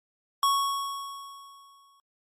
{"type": "tone with exponential decay", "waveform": "square", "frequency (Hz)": 1108.7, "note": "C#6", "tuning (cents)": 0, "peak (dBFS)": -20, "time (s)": [0.43, 2], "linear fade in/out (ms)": 1, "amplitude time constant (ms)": 340, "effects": ["MP3 64 kbps"]}